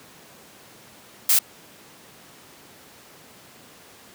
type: noise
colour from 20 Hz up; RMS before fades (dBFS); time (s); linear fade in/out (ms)
blue; -17; 1.29-1.39; 5
effects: pink hiss -48 dBFS RMS until 4.14 s + high-pass 150 Hz 12 dB/octave